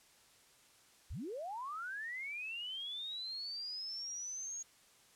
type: linear sweep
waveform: sine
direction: up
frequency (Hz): 35.53 to 6650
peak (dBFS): -40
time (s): 1.1-4.63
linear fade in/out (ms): 10
effects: white hiss -65 dBFS RMS until 5.15 s + low-pass 10000 Hz 12 dB/octave